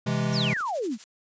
square chord, C augmented, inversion none, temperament equal, 130.81 / 164.81 / 207.7 Hz, C3 / E3 / G#3, 0 / 0 / 0 cents, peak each -28 / -30 / -29 dBFS, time 0.06-0.54 s, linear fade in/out 10 ms
sine exponential sweep, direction down, 6140 to 196 Hz, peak -26 dBFS, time 0.32-0.98 s, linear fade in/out 50 ms
blue noise with tremolo, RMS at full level -39 dBFS, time 0.33-1.04 s, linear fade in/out 0 ms, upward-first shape sine, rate 12 Hz, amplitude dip 75%
clicks, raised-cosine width 0.5 ms, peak -32 dBFS, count 2, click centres 0.565 / 0.608 s
effects resampled to 16000 Hz

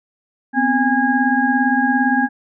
sine tone cluster, 246.8 / 264.3 / 818 / 1641 Hz, B3 / C4 / G#5 / G#6, -1 / +18 / -26 / -21 cents, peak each -19 dBFS, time 0.53-2.29 s, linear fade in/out 50 ms, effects none

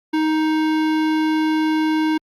sine tone with hard clipping, 312.8 Hz, D#4, 9 cents sharp, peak -18 dBFS, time 0.13-2.18 s, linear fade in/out 10 ms, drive 18 dB, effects Opus 48 kbps

